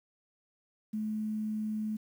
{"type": "tone with quantisation", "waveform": "sine", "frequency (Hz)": 215.2, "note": "A3", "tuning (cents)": -38, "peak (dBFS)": -31, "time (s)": [0.93, 1.97], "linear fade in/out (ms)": 10, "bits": 10, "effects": []}